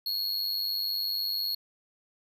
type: tone with amplitude modulation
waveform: square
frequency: 4314 Hz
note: C#8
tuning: 48 cents flat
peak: -25 dBFS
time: 0.06-1.55 s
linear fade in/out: 5 ms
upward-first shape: sine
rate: 100 Hz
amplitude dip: 85%
effects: none